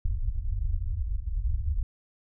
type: low-pass noise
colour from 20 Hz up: pink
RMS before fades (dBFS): -28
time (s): 0.05-1.83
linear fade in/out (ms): 5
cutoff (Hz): 100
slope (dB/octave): 96
effects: none